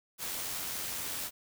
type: noise with amplitude modulation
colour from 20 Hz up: white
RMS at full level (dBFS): -36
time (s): 0.18-1.31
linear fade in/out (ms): 50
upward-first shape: sine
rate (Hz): 87.3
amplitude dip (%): 25
effects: none